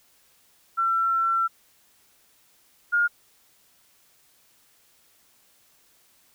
sine tone pair in turn, 1349 / 1420 Hz, E6 / F6, +40 / +28 cents, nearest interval minor second, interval 88 cents, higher second, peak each -20 / -18 dBFS, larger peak second, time 0.77-1.48 / 2.92-3.08 s, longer first, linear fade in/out 20 ms, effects white hiss -61 dBFS RMS until 6.34 s

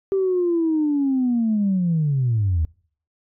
sine linear sweep, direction down, 392 to 75.2 Hz, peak -16 dBFS, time 0.12-2.65 s, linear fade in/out 0 ms, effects noise-tail reverb RT60 0.5 s tail -25 dB re dry + tanh soft clip ceiling -13 dBFS

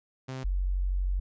sawtooth / sine tone pair in turn, 130.81 / 46.25 Hz, C3 / F#1, 0 / 0 cents, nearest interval octave + tritone, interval 1800 cents, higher first, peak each -31 / -25 dBFS, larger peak second, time 0.28-0.44 / 0.44-1.2 s, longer second, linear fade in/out 10 ms, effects resampled to 16000 Hz

